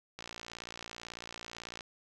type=click train; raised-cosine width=0.2 ms; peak=-25 dBFS; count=95; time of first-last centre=0.19-1.808 s; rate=58.1 Hz; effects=none